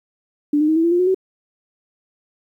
sine tone with pitch steps, 293.7 / 304.4 / 315.5 / 327 / 338.9 / 351.3 / 364.1 / 377.4 Hz, D4 / D#4 / D#4 / E4 / E4 / F4 / F#4 / F#4, 0 / -38 / +24 / -14 / +48 / +10 / -28 / +34 cents, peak -13 dBFS, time 0.53-1.146 s, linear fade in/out 5 ms, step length 77 ms, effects 9-bit

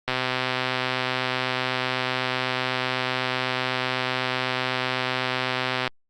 click train, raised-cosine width 0.3 ms, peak -8 dBFS, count 743, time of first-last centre 0.08-5.877 s, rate 128 Hz, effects Opus 48 kbps

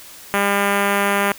5% pulse tone with notch filter, 200.7 Hz, G3, 41 cents sharp, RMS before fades -18 dBFS, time 0.34-1.32 s, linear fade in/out 0 ms, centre 5400 Hz, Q 0.87, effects white hiss -40 dBFS RMS until 1.38 s

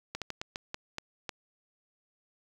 slowing click train, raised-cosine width 0.2 ms, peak -18 dBFS, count 8, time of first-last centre 0.15-1.292 s, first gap 67 ms, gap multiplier 1.29, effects 8-bit

